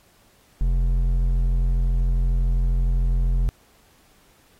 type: tone with hard clipping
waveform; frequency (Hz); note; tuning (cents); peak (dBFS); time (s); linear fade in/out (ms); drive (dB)
sine; 43.65; F1; 0; -19; 0.61-3.49; 0; 7
effects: pink hiss -58 dBFS RMS until 4.59 s + AAC 48 kbps